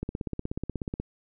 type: click train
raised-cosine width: 3 ms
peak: -18 dBFS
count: 17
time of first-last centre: 0.03-1 s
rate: 16.5 Hz
effects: none